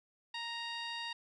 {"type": "tone with low-pass filter", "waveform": "15% pulse", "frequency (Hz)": 933, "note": "A#5", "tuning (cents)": 1, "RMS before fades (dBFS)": -41, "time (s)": [0.34, 1.13], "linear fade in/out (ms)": 5, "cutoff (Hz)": 4600, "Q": 2.2, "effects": []}